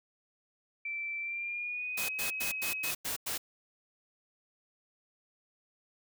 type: tone with pitch glide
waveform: sine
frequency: 2335 to 2546 Hz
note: D7 to D#7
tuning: -11 to +39 cents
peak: -34 dBFS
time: 0.85-2.91 s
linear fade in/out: 5 ms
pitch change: +150 cents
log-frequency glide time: 1.2-2.15 s
type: noise bursts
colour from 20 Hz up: white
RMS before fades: -35 dBFS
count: 7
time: 1.97-3.38 s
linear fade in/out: 10 ms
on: 120 ms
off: 95 ms
effects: none